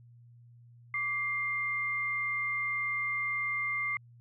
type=tone pair together; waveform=sine; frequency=1161.7 / 2100 Hz; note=D6 / C7; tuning=-19 / +6 cents; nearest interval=minor seventh; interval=1025 cents; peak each=-38 / -30 dBFS; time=0.94-3.97 s; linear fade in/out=2 ms; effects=added 119 Hz sine -53 dBFS peak until 4.2 s